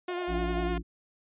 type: band-pass noise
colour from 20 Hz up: white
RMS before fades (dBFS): -44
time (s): 0.08-0.69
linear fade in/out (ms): 20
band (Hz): 650 to 740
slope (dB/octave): 96
type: tone with vibrato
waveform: sawtooth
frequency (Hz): 355.8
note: F4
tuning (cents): +32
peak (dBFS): -27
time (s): 0.08-0.78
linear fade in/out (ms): 5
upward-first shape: sine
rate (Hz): 10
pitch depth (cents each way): 28
type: harmonic tone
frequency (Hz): 57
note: A#1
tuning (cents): -38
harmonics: 1 / 3 / 5 / 6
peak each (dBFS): -31 / -36 / -38 / -39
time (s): 0.27-0.83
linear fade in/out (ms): 50
effects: resampled to 8000 Hz